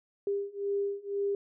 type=beating tone pair; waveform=sine; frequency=400 / 402 Hz; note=G4 / G4; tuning=+35 / +44 cents; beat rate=2 Hz; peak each=-33 / -32 dBFS; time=0.27-1.35 s; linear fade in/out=2 ms; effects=none